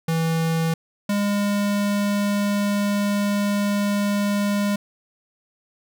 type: tone pair in turn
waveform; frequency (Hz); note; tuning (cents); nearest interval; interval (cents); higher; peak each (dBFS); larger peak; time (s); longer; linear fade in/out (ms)
square; 163.4 / 203.6; E3 / G#3; -15 / -34; major third; 381; second; -20; neither; 0.08-0.74 / 1.09-4.76; second; 5
effects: none